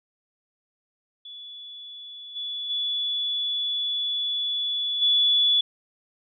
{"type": "tone with level steps", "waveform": "sine", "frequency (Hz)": 3430, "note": "A7", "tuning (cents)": -45, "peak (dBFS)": [-38, -29, -24, -17], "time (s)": [1.25, 5.61], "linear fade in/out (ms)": 5, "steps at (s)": [2.35, 2.69, 5.01], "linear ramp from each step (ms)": 20, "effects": []}